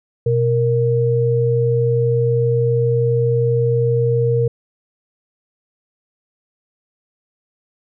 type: tone pair together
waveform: sine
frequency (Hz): 123.48 / 466.2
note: B2 / A#4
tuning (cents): 0 / 0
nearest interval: octave + major seventh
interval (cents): 2300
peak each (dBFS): -16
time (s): 0.26-4.48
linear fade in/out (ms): 5
effects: none